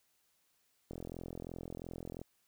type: click train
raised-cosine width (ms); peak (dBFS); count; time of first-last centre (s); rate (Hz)
2; -30; 57; 0.91-2.215; 42.9
effects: white hiss -75 dBFS RMS until 2.47 s